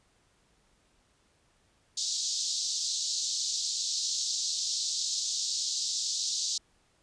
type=band-pass noise; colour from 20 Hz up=pink; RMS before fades=-32 dBFS; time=1.97-6.58 s; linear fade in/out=5 ms; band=3900 to 7300 Hz; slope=48 dB/octave; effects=pink hiss -68 dBFS RMS until 7.02 s + resampled to 22050 Hz